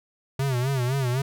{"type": "tone with vibrato", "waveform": "square", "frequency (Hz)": 130, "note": "C3", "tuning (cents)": -11, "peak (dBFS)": -23, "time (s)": [0.39, 1.22], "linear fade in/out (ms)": 5, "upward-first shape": "sine", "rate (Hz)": 3.9, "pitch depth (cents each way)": 120, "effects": []}